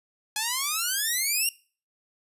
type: exponential sweep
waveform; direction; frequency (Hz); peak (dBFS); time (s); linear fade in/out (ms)
5% pulse; up; 833 to 2837; -14; 0.36-1.49; 2
effects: noise-tail reverb RT60 0.4 s tail -22 dB re dry + resampled to 32000 Hz